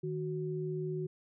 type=tone pair together; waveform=sine; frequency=155.56 / 370.2 Hz; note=D#3 / F#4; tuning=0 / +1 cents; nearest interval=octave + minor third; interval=1501 cents; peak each=-36 / -36 dBFS; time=0.03-1.07 s; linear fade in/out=10 ms; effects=none